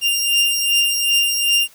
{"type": "beating tone pair", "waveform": "sawtooth", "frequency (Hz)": [2794, 2796.6], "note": ["F7", "F7"], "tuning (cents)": [0, 2], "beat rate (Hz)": 2.6, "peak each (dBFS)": [-13, -17], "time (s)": [0.01, 1.68], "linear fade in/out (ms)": 50, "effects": ["white hiss -49 dBFS RMS until 1.74 s"]}